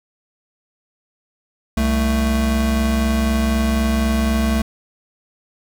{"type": "tone pair together", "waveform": "square", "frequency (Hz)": [65.85, 221.5], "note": ["C2", "A3"], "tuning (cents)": [12, 12], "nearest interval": "octave + major sixth", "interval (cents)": 2100, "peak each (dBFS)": -19, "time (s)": [1.77, 4.62], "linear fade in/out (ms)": 5, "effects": []}